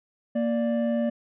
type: tone pair together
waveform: triangle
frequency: 233.1 / 587.4 Hz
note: A#3 / D5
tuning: 0 / 0 cents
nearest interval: octave + major third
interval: 1600 cents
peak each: -22 / -25 dBFS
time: 0.35-1.1 s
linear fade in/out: 10 ms
effects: resampled to 8000 Hz